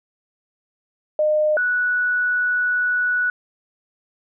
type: tone pair in turn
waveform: sine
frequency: 610 / 1474.1 Hz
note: D#5 / F#6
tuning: -34 / -7 cents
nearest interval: octave + minor third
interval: 1527 cents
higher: second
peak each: -15 / -17 dBFS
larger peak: first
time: 1.19-1.57 / 1.57-3.3 s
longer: second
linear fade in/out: 2 ms
effects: none